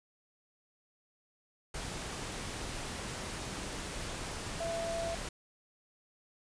sine tone in noise, 669 Hz, E5, 25 cents sharp, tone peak -34 dBFS, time 4.6-5.15 s, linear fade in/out 5 ms, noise pink, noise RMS -40 dBFS, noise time 1.74-5.29 s, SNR +3 dB, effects resampled to 22050 Hz

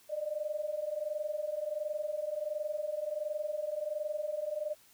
sine tone pair together, 590.6 / 612 Hz, D5 / D#5, +10 / -29 cents, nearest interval minor second, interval 61 cents, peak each -37 / -35 dBFS, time 0.09-4.75 s, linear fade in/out 20 ms, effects white hiss -62 dBFS RMS until 4.93 s

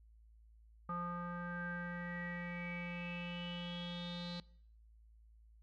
square tone with low-pass filter sweep, 174.61 Hz, F3, in tune, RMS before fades -43 dBFS, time 0.89-4.4 s, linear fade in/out 2 ms, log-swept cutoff 1200 to 4100 Hz, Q 9.7, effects noise-tail reverb RT60 0.6 s tail -22 dB re dry + added 55 Hz sine -60 dBFS peak until 5.62 s

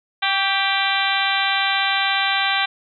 harmonic tone with a mistuned harmonic, 392.7 Hz, G4, 3 cents sharp, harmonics 2 / 3 / 4 / 5 / 6 / 7 / 8 / 9 / 10, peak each -24 / -27 / -24 / -27 / -25 / -30 / -27 / -27 / -27 dBFS, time 0.22-2.66 s, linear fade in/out 10 ms, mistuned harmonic 3, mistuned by -39 cents, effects none

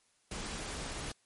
pink noise, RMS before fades -40 dBFS, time 0.31-1.12 s, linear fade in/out 5 ms, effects white hiss -71 dBFS RMS until 1.25 s + MP3 48 kbps

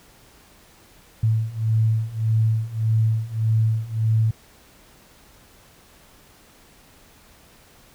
sine beating tone pair, 110 / 111.7 Hz, A2 / A2, 0 / +27 cents, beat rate 1.7 Hz, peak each -22 / -20 dBFS, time 1.23-4.31 s, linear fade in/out 5 ms, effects pink hiss -52 dBFS RMS until 7.94 s

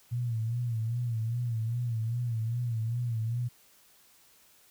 sine tone with vibrato, 116.5 Hz, A#2, 1 cent flat, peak -28 dBFS, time 0.11-3.49 s, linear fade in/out 20 ms, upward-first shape sine, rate 2.5 Hz, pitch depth 86 cents each way, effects white hiss -61 dBFS RMS until 4.7 s

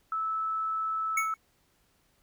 sine tone, 1308 Hz, E6, 14 cents flat, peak -28 dBFS, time 0.12-1.34 s, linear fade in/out 2 ms
square tone with exponential decay, 2217 Hz, C#7, in tune, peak -24 dBFS, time 1.17-1.37 s, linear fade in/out 5 ms, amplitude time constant 42 ms
effects pink hiss -69 dBFS RMS until 2.22 s

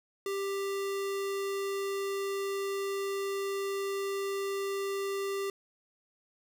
square tone, 394.4 Hz, G4, 11 cents sharp, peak -32 dBFS, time 0.26-5.5 s, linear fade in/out 2 ms, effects none

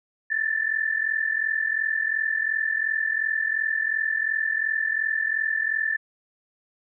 sine tone pair together, 1744 / 1786.8 Hz, A6 / A6, -16 / +26 cents, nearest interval unison, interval 42 cents, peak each -25 dBFS, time 0.3-5.97 s, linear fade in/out 10 ms, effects none

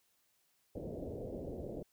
white low-pass noise, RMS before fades -43 dBFS, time 0.75-1.83 s, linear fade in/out 5 ms, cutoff 600 Hz, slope 48 dB/octave, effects white hiss -75 dBFS RMS until 1.92 s

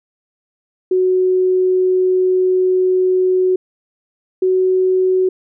sine tone pair in turn, 370 / 372.4 Hz, F#4 / F#4, 0 / +11 cents, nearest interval unison, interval 11 cents, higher second, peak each -11 dBFS, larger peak neither, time 0.91-3.56 / 4.42-5.29 s, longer first, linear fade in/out 5 ms, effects none

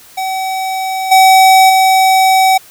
square tone with level steps, 760 Hz, F#5, 46 cents sharp, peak -16 / -4 / -7 dBFS, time 0.17-2.58 s, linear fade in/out 10 ms, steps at 1.11 / 1.69 s, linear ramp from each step 10 ms, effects white hiss -40 dBFS RMS until 2.7 s

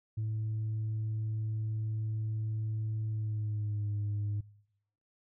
sine tone with pitch glide, 109.2 to 103.49 Hz, A2 to G#2, -13 to -6 cents, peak -29 dBFS, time 0.17-4.41 s, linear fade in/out 10 ms, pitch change -93 cents, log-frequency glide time 3.08-3.9 s, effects noise-tail reverb RT60 0.9 s tail -26 dB re dry + tanh soft clip ceiling -29 dBFS

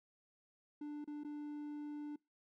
triangle tone with dropouts, 295.5 Hz, D4, 11 cents sharp, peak -40 dBFS, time 0.81-2.16 s, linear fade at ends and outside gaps 5 ms, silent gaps 1.044-1.075 / 1.236-1.246 s, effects noise-tail reverb RT60 0.2 s tail -24 dB re dry

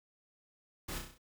pink noise with echo, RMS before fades -41 dBFS, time 0.88-0.99 s, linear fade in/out 10 ms, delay 32 ms, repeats 6, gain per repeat -4 dB, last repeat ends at 1.182 s, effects none

